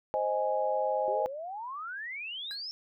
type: chord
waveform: sine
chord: Ab major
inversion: first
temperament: equal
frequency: 523.3 / 622.3 / 830.6 Hz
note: C5 / Eb5 / Ab5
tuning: 0 / 0 / 0 cents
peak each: -31 / -31 / -31 dBFS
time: 0.14-1.26 s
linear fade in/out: 0 ms
type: exponential sweep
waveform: sine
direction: up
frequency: 376.2 to 5450 Hz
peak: -36 dBFS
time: 1.08-2.71 s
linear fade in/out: 0 ms
type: tone with exponential decay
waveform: square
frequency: 1636 Hz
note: G#6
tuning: 26 cents flat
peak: -38 dBFS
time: 2.51-2.63 s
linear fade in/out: 0 ms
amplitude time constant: 24 ms
effects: none